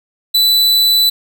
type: tone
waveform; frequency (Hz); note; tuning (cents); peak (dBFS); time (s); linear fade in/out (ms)
45% pulse; 3981; B7; +13; -9; 0.34-1.1; 10
effects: none